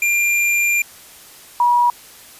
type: tone pair in turn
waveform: square / sine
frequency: 2389 / 964.4 Hz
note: D7 / B5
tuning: +29 / -41 cents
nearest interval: octave + major third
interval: 1570 cents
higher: first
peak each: -15 / -11 dBFS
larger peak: second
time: 0.02-0.82 / 1.6-1.9 s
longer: first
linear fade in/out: 2 ms
effects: white hiss -42 dBFS RMS until 2.39 s + resampled to 32000 Hz